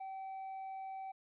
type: tone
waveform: triangle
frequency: 769 Hz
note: G5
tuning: 33 cents flat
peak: -40 dBFS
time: 0-1.12 s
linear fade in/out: 10 ms
effects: resampled to 8000 Hz